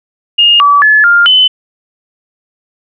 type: tone with pitch steps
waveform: sine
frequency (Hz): 2840 / 1149 / 1719 / 1402 / 3028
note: F7 / D6 / A6 / F6 / F#7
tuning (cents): +28 / -38 / -41 / +6 / +39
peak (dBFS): -3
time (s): 0.38-1.48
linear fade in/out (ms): 10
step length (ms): 220
effects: none